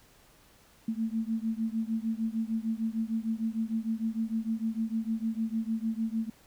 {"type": "beating tone pair", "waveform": "sine", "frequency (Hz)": [221, 227.6], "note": ["A3", "A#3"], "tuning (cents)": [8, -41], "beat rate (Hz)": 6.6, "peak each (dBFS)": [-31, -32], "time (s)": [0.88, 6.3], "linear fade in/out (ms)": 5, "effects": ["pink hiss -60 dBFS RMS until 6.46 s"]}